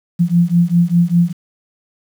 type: beating tone pair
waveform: sine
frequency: 170 / 175 Hz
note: F3 / F3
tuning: -46 / +4 cents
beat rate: 5 Hz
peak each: -13 dBFS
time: 0.19-1.33 s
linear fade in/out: 20 ms
effects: 7-bit